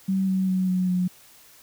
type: tone with pitch steps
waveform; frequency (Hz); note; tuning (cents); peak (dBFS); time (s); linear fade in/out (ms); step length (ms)
sine; 191.5 / 188.86 / 186.26 / 183.7 / 181.17; G3 / F#3 / F#3 / F#3 / F#3; -40 / +36 / +12 / -12 / -36; -20; 0.08-1.08; 10; 200
effects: white hiss -52 dBFS RMS until 1.62 s